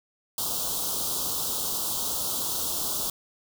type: band-stop noise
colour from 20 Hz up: white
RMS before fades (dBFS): -29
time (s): 0.38-3.1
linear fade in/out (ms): 2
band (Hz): 1300 to 3200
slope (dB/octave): 48
effects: none